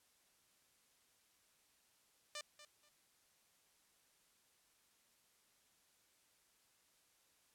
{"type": "tone with echo", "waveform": "5% pulse", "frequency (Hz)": 595, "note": "D5", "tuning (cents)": 22, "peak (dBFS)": -33, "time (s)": [2.35, 2.41], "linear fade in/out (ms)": 2, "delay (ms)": 240, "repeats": 2, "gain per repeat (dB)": -13, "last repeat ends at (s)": 2.89, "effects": ["white hiss -74 dBFS RMS until 7.54 s", "low-pass 12000 Hz 12 dB/octave"]}